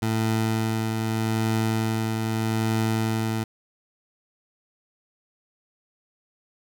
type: tone with tremolo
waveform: 20% pulse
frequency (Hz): 111.2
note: A2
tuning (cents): +19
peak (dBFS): -16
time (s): 0.02-3.44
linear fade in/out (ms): 5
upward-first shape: triangle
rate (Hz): 0.81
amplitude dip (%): 35
effects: none